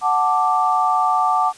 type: chord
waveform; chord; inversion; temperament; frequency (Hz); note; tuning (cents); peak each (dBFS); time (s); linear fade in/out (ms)
sine; D major; first; equal; 740 / 880 / 1174.7; F#5 / A5 / D6; 0 / 0 / 0; -19 / -20 / -18; 0.01-1.53; 50
effects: white hiss -44 dBFS RMS until 1.57 s + resampled to 22050 Hz